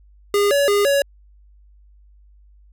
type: tone with pitch steps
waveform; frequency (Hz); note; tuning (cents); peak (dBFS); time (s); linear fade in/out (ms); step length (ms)
square; 407.3 / 566 / 407.7 / 561; G#4 / C#5 / G#4 / C#5; -34 / +36 / -32 / +21; -15; 0.34-1.02; 2; 170
effects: added 50 Hz sine -47 dBFS peak until 2.72 s